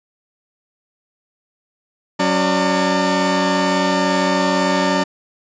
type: tone cluster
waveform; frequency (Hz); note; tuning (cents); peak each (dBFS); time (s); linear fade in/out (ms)
30% pulse; 185.9 / 278.6 / 595 / 906; F#3 / C#4 / D5 / A#5; +8 / +9 / +22 / -50; -18; 2.19-5.04; 10
effects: resampled to 16000 Hz